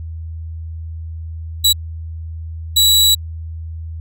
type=tone bursts at uneven times; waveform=sawtooth; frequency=3911 Hz; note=B7; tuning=18 cents flat; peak=-6 dBFS; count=2; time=1.64-1.73 / 2.76-3.15 s; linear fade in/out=10 ms; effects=added 81 Hz sine -25 dBFS peak until 4 s